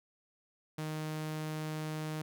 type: tone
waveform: sawtooth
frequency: 155.2 Hz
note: D#3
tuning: 4 cents flat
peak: -32 dBFS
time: 0.78-2.22 s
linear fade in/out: 5 ms
effects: none